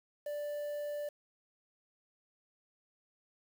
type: tone with quantisation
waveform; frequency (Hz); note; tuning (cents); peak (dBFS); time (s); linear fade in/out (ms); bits
triangle; 587.3; D5; 0; -34; 0.26-1.09; 5; 9
effects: none